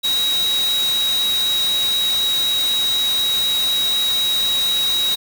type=tone in noise; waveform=sine; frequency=3826 Hz; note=A#7; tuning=44 cents sharp; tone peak=-16 dBFS; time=0.03-5.16 s; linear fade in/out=20 ms; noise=white; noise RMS=-27 dBFS; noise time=0.03-5.16 s; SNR=+8 dB; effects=none